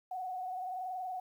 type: tone with frequency modulation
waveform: sine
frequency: 740 Hz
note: F#5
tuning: in tune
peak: -36 dBFS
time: 0.11-1.2 s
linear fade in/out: 5 ms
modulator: 21.1 Hz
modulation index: 0.96
effects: 11-bit